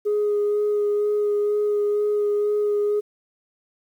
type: tone with vibrato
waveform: sine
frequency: 415.3 Hz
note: G#4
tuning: in tune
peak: -17 dBFS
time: 0.05-3.01 s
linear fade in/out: 20 ms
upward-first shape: sine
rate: 2.1 Hz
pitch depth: 11 cents each way
effects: tanh soft clip ceiling -16 dBFS + 9-bit